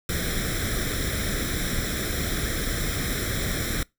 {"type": "noise with comb filter", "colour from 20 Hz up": "pink", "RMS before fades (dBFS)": -27, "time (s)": [0.09, 3.83], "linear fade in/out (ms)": 2, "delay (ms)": 0.54, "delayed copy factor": 0.85, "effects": ["noise-tail reverb RT60 0.2 s tail -24 dB re dry"]}